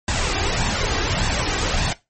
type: noise with flanger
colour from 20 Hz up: pink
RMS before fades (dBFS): -21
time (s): 0.08-1.93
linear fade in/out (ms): 2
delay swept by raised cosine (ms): 1.1 to 2.6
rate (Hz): 1.7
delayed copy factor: +0.5
effects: noise-tail reverb RT60 0.2 s tail -17 dB re dry + MP3 32 kbps